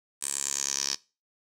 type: tone with band-pass filter sweep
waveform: 10% pulse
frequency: 69.5 Hz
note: C#2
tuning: 5 cents sharp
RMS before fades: -31 dBFS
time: 0.21-0.96 s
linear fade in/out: 20 ms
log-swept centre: 8600 to 5300 Hz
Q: 5.5
effects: noise-tail reverb RT60 0.3 s tail -21 dB re dry